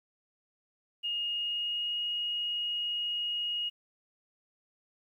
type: tone with pitch glide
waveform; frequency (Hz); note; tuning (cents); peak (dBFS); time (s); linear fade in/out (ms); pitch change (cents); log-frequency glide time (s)
sine; 2852 to 2877; F7 to F#7; +36 to -49; -30; 1.03-3.7; 20; +15; 1.24-1.99
effects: 11-bit